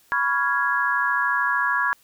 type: chord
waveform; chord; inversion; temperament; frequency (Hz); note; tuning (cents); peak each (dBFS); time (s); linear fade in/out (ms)
sine; C# dominant seventh; third; equal with one note detuned; 987.8 / 1121 / 1396.9 / 1661.2; B5 / C#6 / E#6 / G#6; 0 / +19 / 0 / 0; -26 / -26 / -27 / -22; 0.12-1.93; 0
effects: white hiss -58 dBFS RMS until 2.03 s